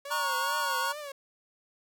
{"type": "tone with vibrato", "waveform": "sawtooth", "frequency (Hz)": 554.4, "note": "C#5", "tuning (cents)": 0, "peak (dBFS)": -34, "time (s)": [0.05, 1.12], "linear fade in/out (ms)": 5, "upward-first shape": "triangle", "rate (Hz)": 2.4, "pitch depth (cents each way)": 160}
{"type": "chord", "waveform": "square", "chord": "F# major", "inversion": "first", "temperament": "equal with one note detuned", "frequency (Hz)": [932.3, 1108.7, 1447], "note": ["A#5", "C#6", "F#6"], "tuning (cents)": [0, 0, -39], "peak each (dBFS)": -33, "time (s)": [0.1, 0.93], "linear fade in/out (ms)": 20}
{"effects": []}